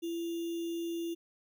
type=tone with sample-and-hold; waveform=sine; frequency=337.1 Hz; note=E4; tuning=39 cents sharp; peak=-33 dBFS; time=0.02-1.15 s; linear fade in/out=20 ms; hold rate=3150 Hz; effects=none